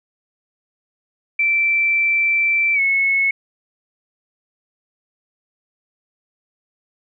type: tone with pitch glide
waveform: sine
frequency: 2337 to 2193 Hz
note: D7 to C#7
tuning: -9 to -19 cents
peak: -14 dBFS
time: 1.39-3.31 s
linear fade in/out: 5 ms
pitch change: -110 cents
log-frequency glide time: 2.74-2.8 s
effects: none